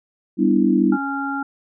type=chord; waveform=sine; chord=E minor seventh; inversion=first; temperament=equal; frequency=196 / 246.9 / 293.7 / 329.6 Hz; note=G3 / B3 / D4 / E4; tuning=0 / 0 / 0 / 0 cents; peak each=-19 dBFS; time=0.37-0.98 s; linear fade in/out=50 ms
type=harmonic tone; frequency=277.2 Hz; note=C#4; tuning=in tune; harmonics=1 / 3 / 5; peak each=-25 / -28 / -26 dBFS; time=0.92-1.43 s; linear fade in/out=5 ms
effects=none